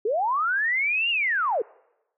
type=linear two-way sweep; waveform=sine; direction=up then down; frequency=392 to 2859 to 392 Hz; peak=-21 dBFS; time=0.05-1.62 s; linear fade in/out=5 ms; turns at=1.1 s; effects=noise-tail reverb RT60 0.9 s tail -24 dB re dry